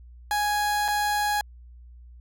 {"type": "tone with dropouts", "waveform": "30% pulse", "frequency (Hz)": 830.6, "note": "G#5", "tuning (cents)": 0, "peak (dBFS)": -20, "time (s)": [0.31, 1.41], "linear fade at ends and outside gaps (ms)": 1, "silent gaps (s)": [0.881, 0.884], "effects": ["added 60 Hz sine -44 dBFS peak until 2.2 s"]}